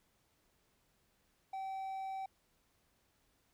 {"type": "tone", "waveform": "triangle", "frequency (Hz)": 770, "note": "G5", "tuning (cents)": -31, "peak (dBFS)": -37, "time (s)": [1.53, 2.26], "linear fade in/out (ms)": 5, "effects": ["pink hiss -75 dBFS RMS until 3.53 s"]}